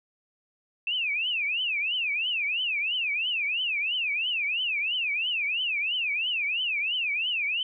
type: tone with vibrato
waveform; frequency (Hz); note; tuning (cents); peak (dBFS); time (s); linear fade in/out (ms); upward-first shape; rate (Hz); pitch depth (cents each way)
sine; 2621; E7; -11; -25; 0.87-7.63; 2; triangle; 3; 290
effects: none